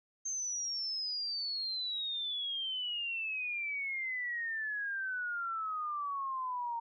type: exponential sweep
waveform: sine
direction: down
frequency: 6370 to 922 Hz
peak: -34 dBFS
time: 0.25-6.8 s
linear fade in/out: 10 ms
effects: none